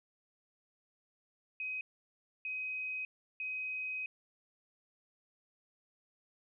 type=tone bursts at uneven times; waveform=sine; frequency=2522 Hz; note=D#7; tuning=23 cents sharp; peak=-36 dBFS; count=3; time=1.6-1.81 / 2.45-3.05 / 3.4-4.06 s; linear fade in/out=2 ms; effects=none